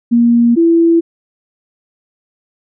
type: tone pair in turn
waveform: sine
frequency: 236.1 / 333.9 Hz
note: A#3 / E4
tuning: +22 / +22 cents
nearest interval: tritone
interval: 600 cents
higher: second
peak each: -6 dBFS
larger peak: neither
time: 0.11-0.56 / 0.56-1.01 s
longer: neither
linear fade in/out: 20 ms
effects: none